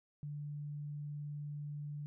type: tone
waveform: sine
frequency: 146.83 Hz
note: D3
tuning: in tune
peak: -40 dBFS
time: 0.23-2.06 s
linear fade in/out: 0 ms
effects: none